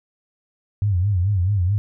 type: tone with vibrato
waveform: sine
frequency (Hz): 95.5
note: G2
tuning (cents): -45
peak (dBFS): -16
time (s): 0.82-1.78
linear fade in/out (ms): 0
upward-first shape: sine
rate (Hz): 4.6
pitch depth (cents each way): 160
effects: none